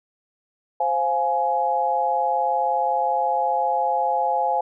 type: chord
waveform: sine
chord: F minor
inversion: second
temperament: just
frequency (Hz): 523.8 / 698.5 / 838.1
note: C5 / F5 / Ab5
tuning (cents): +2 / 0 / +16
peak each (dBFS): -26 / -24 / -21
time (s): 0.8-4.61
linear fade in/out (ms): 5
effects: none